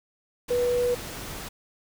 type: tone in noise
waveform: sine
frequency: 488.5 Hz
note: B4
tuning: 19 cents flat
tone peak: -21 dBFS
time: 0.5-0.95 s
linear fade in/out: 10 ms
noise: pink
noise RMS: -37 dBFS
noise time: 0.48-1.49 s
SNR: +13 dB
effects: none